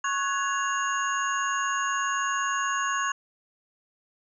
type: tone cluster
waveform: sine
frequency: 1098 / 1481 / 1678 / 2807 / 6660 Hz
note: C#6 / F#6 / G#6 / F7 / G#8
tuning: -17 / +1 / +17 / +8 / +4 cents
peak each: -27 / -33 / -31 / -36 / -35 dBFS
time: 0.04-3.12 s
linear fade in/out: 5 ms
effects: none